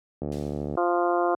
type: click train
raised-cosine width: 2 ms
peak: -17 dBFS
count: 40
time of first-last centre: 0.22-0.753 s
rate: 73.2 Hz
type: noise with exponential decay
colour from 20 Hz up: violet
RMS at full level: -30 dBFS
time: 0.32-0.97 s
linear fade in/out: 2 ms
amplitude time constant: 140 ms
type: harmonic tone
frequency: 174.61 Hz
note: F3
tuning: in tune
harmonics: 2 / 3 / 4 / 5 / 6 / 7 / 8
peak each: -25 / -29 / -25 / -36 / -30 / -33 / -36 dBFS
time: 0.77-1.35 s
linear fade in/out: 5 ms
effects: high-pass 80 Hz 12 dB/octave + low-pass 4000 Hz 12 dB/octave